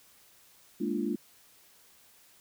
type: chord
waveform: sine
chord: Bb dominant seventh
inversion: third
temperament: equal with one note detuned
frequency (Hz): 207.7 / 233.1 / 293.7 / 345.8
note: Ab3 / Bb3 / D4 / F4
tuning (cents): 0 / 0 / 0 / -17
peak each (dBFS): -34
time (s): 0.8-1.16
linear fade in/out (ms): 10
effects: white hiss -60 dBFS RMS until 2.4 s